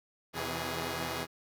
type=tone cluster; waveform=5% pulse; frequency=83.4 / 127.9 / 162.4 / 414.8 Hz; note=E2 / C3 / E3 / G#4; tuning=+21 / -39 / -26 / -2 cents; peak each=-28 dBFS; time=0.33-1.27 s; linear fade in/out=50 ms; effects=none